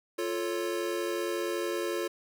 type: chord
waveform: square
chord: F augmented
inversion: none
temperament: equal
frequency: 349.2 / 440 / 554.4 Hz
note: F4 / A4 / C#5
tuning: 0 / 0 / 0 cents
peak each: -33 / -36 / -37 dBFS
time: 0.18-2.08 s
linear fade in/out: 10 ms
effects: none